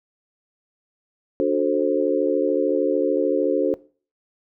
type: chord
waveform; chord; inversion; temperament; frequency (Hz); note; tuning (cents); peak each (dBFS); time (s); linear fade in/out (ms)
sine; D dominant seventh; none; just; 293.7 / 367.1 / 440.5 / 528.6; D4 / F#4 / A4 / C5; 0 / -14 / +2 / +18; -23; 1.4-3.74; 0
effects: noise-tail reverb RT60 0.4 s tail -20 dB re dry